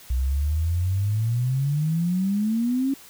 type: exponential sweep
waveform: sine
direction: up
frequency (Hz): 61.1 to 277.2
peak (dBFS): -20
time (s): 0.1-2.94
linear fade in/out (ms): 5
effects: white hiss -47 dBFS RMS until 3.09 s